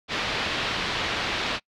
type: low-pass noise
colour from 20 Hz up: white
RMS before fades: -28 dBFS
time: 0.08-1.6 s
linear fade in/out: 50 ms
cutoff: 3900 Hz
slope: 24 dB/octave
effects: noise-tail reverb RT60 0.1 s tail -25 dB re dry